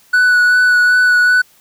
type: tone with vibrato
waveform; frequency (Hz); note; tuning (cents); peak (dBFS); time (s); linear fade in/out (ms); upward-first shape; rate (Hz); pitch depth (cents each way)
triangle; 1480; F#6; 0; -6; 0.13-1.42; 10; sine; 2.6; 15
effects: white hiss -50 dBFS RMS until 1.6 s